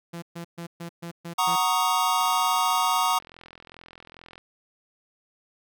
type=tone bursts; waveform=sawtooth; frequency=169.9 Hz; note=F3; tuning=47 cents flat; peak=-30 dBFS; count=7; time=0.13-1.561 s; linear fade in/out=10 ms; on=93 ms; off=130 ms
type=chord; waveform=square; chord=D# minor seventh; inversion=first; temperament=equal; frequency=740 / 932.3 / 1108.7 / 1244.5 Hz; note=F#5 / A#5 / C#6 / D#6; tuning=0 / 0 / 0 / 0 cents; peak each=-29 / -26 / -28 / -27 dBFS; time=1.38-3.19 s; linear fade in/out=10 ms
type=click train; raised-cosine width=0.3 ms; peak=-29 dBFS; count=93; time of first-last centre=2.21-4.38 s; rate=42.4 Hz
effects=none